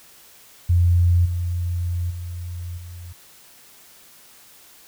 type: tone with level steps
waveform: sine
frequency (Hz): 87.31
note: F2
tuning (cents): 0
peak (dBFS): -13 / -21 / -28 / -34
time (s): 0.69-3.13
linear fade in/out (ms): 10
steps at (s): 1.25 / 2.1 / 2.77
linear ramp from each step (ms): 10
effects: white hiss -49 dBFS RMS until 4.87 s